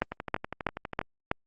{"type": "two click trains", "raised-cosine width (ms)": 0.5, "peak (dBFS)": [-10, -19], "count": [5, 12], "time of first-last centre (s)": [[0.02, 1.314], [0.12, 1.014]], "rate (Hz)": [3.09, 12.3], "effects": ["Opus 24 kbps"]}